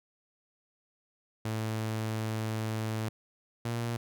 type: tone pair in turn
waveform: sawtooth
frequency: 110 / 117.39 Hz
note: A2 / A#2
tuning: 0 / +13 cents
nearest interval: minor second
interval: 113 cents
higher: second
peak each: -27 dBFS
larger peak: neither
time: 1.45-3.09 / 3.65-3.97 s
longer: first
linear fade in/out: 5 ms
effects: none